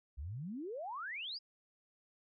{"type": "exponential sweep", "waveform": "sine", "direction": "up", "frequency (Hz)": [61.74, 5130], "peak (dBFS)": -40, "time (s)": [0.17, 1.39], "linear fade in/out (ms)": 20, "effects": []}